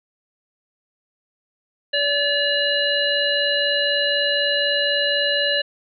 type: harmonic tone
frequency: 574 Hz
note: D5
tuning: 40 cents flat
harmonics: 1 / 3 / 5 / 7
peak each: -23 / -23 / -23 / -23 dBFS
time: 1.93-5.62 s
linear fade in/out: 10 ms
effects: none